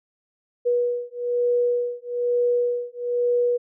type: beating tone pair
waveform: sine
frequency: 484.5 / 485.6 Hz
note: B4 / B4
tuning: -33 / -29 cents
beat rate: 1.1 Hz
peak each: -23 / -23 dBFS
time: 0.65-3.58 s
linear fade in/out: 20 ms
effects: none